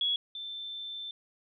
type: tone pair in turn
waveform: sine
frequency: 3355 / 3547 Hz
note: G#7 / A7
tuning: +17 / +13 cents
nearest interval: minor second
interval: 96 cents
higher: second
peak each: -26 / -37 dBFS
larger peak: first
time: 0.01-0.16 / 0.35-1.11 s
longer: second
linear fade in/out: 2 ms
effects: none